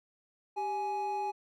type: tone pair together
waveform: triangle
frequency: 392 / 835.2 Hz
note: G4 / G#5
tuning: 0 / +10 cents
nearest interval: octave + minor second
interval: 1310 cents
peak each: -37 / -30 dBFS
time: 0.56-1.32 s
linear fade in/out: 20 ms
effects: none